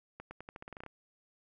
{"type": "accelerating click train", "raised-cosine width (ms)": 0.5, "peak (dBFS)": -30, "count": 12, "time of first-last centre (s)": [0.2, 0.863], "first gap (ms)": 110, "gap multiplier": 0.87, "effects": []}